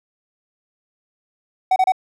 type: tone bursts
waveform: triangle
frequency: 751 Hz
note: F#5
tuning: 26 cents sharp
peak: -10 dBFS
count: 3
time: 1.71-1.921 s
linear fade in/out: 5 ms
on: 51 ms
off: 29 ms
effects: none